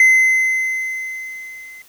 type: tone with level ramp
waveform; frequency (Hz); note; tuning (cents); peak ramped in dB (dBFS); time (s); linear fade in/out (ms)
triangle; 2054; C7; -33; -5 to -34; 0-1.82; 2
effects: white hiss -49 dBFS RMS until 1.88 s